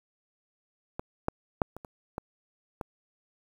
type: clicks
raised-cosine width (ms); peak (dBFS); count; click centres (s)
1; -19 / -12 / -9 / -27 / -28 / -19 / -20; 7; 0.995 / 1.284 / 1.618 / 1.766 / 1.848 / 2.181 / 2.812
effects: 8-bit